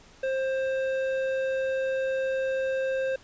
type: tone with hard clipping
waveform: sine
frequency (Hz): 529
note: C5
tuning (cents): +19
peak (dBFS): -27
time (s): 0.23-3.16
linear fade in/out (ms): 5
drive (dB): 10
effects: pink hiss -54 dBFS RMS until 3.23 s + resampled to 16000 Hz